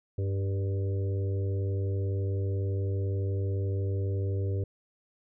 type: harmonic tone with a mistuned harmonic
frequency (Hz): 98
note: G2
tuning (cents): 0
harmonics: 1 / 3 / 4 / 5 / 6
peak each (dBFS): -27 / -43 / -38 / -41 / -49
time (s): 0.18-4.64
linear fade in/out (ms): 5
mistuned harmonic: 5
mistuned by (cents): -22
effects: none